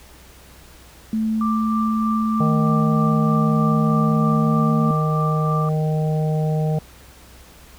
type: tone with pitch glide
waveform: sine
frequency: 220 to 224 Hz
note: A3 to A3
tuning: 0 to +31 cents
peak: -18 dBFS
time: 1.13-4.91 s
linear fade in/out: 2 ms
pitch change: +31 cents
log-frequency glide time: 4.2-4.59 s
type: tone with tremolo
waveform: sine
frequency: 1179 Hz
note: D6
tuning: 6 cents sharp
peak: -22 dBFS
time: 1.41-5.69 s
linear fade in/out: 2 ms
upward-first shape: sine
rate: 3.2 Hz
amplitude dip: 35%
type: harmonic tone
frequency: 155.1 Hz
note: D#3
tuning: 5 cents flat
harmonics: 1 / 3 / 4 / 5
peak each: -18 / -28 / -30 / -32 dBFS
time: 2.4-6.79 s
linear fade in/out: 5 ms
effects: added 63 Hz sine -47 dBFS peak until 7.78 s + pink hiss -47 dBFS RMS until 7.78 s